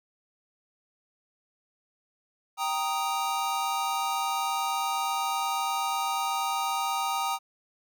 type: chord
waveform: square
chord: Eb major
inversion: first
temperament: equal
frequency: 784 / 932.3 / 1244.5 Hz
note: G5 / Bb5 / Eb6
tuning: 0 / 0 / 0 cents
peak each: -32 dBFS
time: 2.57-7.39 s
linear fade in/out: 50 ms
effects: none